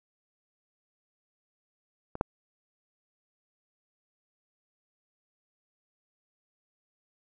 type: clicks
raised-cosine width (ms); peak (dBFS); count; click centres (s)
1; -23 / -11; 2; 2.154 / 2.211
effects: none